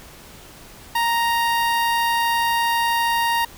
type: tone with notch filter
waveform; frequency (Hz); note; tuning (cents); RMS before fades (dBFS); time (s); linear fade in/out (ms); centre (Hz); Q
sawtooth; 932.3; A#5; 0; -20; 0.95-3.45; 5; 7000; 1.4
effects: pink hiss -43 dBFS RMS until 3.57 s